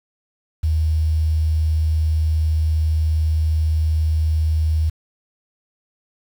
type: tone with quantisation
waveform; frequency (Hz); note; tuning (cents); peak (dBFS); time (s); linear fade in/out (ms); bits
sine; 78.7; D#2; +20; -15; 0.63-4.9; 10; 7
effects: none